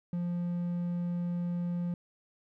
triangle tone, 174.61 Hz, F3, in tune, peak -28 dBFS, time 0.13-1.94 s, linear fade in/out 2 ms, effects none

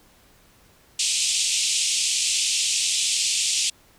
white band-pass noise, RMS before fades -23 dBFS, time 0.99-3.7 s, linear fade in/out 5 ms, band 2500 to 8700 Hz, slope 48 dB/octave, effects pink hiss -56 dBFS RMS until 3.98 s

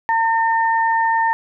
sine tone pair together, 907.5 / 1815 Hz, A#5 / A#6, -47 / -47 cents, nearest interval octave, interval 1200 cents, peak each -15 / -21 dBFS, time 0.09-1.33 s, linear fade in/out 0 ms, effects none

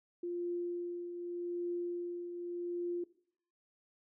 sine tone with tremolo, 349.2 Hz, F4, in tune, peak -33 dBFS, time 0.23-3.04 s, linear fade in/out 5 ms, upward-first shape triangle, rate 0.84 Hz, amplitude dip 55%, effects noise-tail reverb RT60 0.6 s tail -19 dB re dry

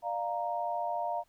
sine chord, Bb major, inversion first, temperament equal with one note detuned, 597.9 / 698.5 / 932.3 Hz, D5 / F5 / Bb5, +31 / 0 / 0 cents, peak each -38 / -33 / -35 dBFS, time 0.02-1.24 s, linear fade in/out 50 ms, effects pink hiss -71 dBFS RMS until 1.28 s

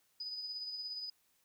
sine tone with tremolo, 4978 Hz, D#8, in tune, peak -38 dBFS, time 0.2-1.1 s, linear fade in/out 5 ms, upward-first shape sine, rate 17 Hz, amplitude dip 40%, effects white hiss -74 dBFS RMS until 1.44 s

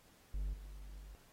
triangle tone with level steps, 49 Hz, G1, in tune, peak -34 / -45 / -47 dBFS, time 0.34-1.15 s, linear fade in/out 0 ms, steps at 0.53 / 0.98 s, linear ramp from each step 10 ms, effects pink hiss -66 dBFS RMS until 1.32 s + AAC 48 kbps

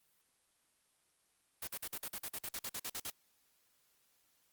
white noise bursts, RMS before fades -41 dBFS, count 15, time 1.62-3.102 s, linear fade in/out 5 ms, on 54 ms, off 48 ms, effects white hiss -74 dBFS RMS until 4.52 s + Opus 32 kbps

